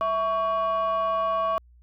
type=tone pair together; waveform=sine; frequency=656 / 1121 Hz; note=E5 / C#6; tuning=-9 / +19 cents; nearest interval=major sixth; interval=928 cents; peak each=-24 / -22 dBFS; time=0.01-1.58 s; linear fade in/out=0 ms; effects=tanh soft clip ceiling -19 dBFS + added 60 Hz sine -51 dBFS peak until 1.82 s